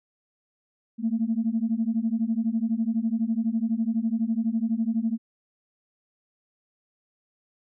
sine beating tone pair, 220 / 232 Hz, A3 / A#3, 0 / -8 cents, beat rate 12 Hz, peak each -25 dBFS, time 0.98-5.18 s, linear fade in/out 50 ms, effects tanh soft clip ceiling -15 dBFS

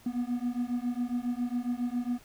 triangle beating tone pair, 240 / 247.3 Hz, B3 / B3, -49 / +3 cents, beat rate 7.3 Hz, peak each -30 dBFS, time 0.06-2.19 s, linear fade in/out 5 ms, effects pink hiss -57 dBFS RMS until 2.24 s

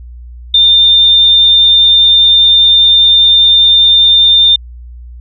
sine tone, 3605 Hz, A7, 41 cents sharp, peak -3 dBFS, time 0.54-4.56 s, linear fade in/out 5 ms, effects added 60 Hz sine -27 dBFS peak until 5.2 s

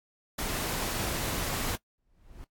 pink noise, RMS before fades -32 dBFS, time 0.38-1.76 s, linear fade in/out 10 ms
clicks, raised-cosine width 3 ms, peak -27 dBFS, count 2, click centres 1.149 / 1.382 s
brown noise with exponential growth, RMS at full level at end -39 dBFS, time 1.98-2.44 s, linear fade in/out 0 ms, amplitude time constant 100 ms
effects noise-tail reverb RT60 0.1 s tail -20 dB re dry + AAC 64 kbps

